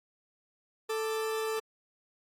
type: tone pair together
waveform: 40% pulse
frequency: 440.5 / 1176 Hz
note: A4 / D6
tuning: +2 / +2 cents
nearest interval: octave + perfect fourth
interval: 1700 cents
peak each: -30 / -39 dBFS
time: 0.89-1.6 s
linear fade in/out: 10 ms
effects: AAC 48 kbps